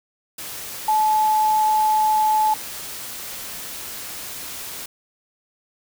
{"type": "tone in noise", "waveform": "sine", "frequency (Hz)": 862, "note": "A5", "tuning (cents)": -36, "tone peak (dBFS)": -15, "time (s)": [0.88, 2.54], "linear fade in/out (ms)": 5, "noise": "white", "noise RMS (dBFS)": -33, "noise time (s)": [0.38, 4.86], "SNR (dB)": 15, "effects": []}